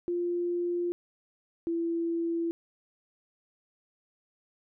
sine tone pair in turn, 349.2 / 335.3 Hz, F4 / E4, 0 / +30 cents, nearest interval minor second, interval 70 cents, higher first, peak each -27 dBFS, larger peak neither, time 0.08-0.92 / 1.67-2.51 s, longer neither, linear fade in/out 0 ms, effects none

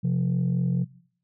sine tone pair together, 131.46 / 175.9 Hz, C3 / F3, +9 / +13 cents, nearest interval perfect fourth, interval 504 cents, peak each -22 dBFS, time 0.03-0.85 s, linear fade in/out 20 ms, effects noise-tail reverb RT60 0.6 s tail -22 dB re dry + tanh soft clip ceiling -18 dBFS

